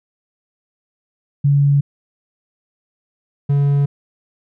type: tone pair in turn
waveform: sine / triangle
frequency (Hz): 141.8 / 141.8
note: C#3 / C#3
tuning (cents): +40 / +40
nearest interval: unison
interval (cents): 0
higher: neither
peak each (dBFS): -10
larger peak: neither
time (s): 1.44-1.81 / 3.49-3.86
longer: neither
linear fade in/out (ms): 10
effects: none